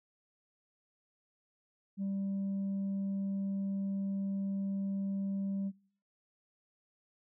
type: tone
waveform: sine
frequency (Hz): 196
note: G3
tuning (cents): 0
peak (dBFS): -30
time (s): 1.97-5.72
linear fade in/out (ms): 50
effects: noise-tail reverb RT60 0.6 s tail -26 dB re dry + tanh soft clip ceiling -31 dBFS